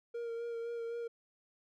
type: tone with vibrato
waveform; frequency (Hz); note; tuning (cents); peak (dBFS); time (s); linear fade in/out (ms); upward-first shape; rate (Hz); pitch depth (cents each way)
triangle; 466.2; A#4; 0; -35; 0.14-1.08; 10; sine; 3.9; 21
effects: none